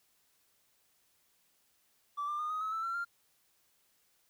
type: tone with pitch steps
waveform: triangle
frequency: 1160 / 1190.5 / 1221.9 / 1254.1 / 1287.1 / 1321 / 1355.8 / 1391.5 Hz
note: D6 / D6 / D#6 / D#6 / E6 / E6 / E6 / F6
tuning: -22 / +23 / -32 / +13 / -42 / +3 / +48 / -7 cents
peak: -30 dBFS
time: 2.17-3.05 s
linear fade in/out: 20 ms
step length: 110 ms
effects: tanh soft clip ceiling -30 dBFS + white hiss -72 dBFS RMS until 4.29 s